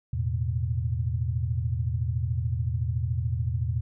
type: chord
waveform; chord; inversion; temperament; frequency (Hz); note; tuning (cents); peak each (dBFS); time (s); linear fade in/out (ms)
sine; E suspended fourth; none; just; 82.41 / 109.88 / 123.61; E2 / A2 / B2; 0 / -2 / +2; -29; 0.13-3.81; 5
effects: none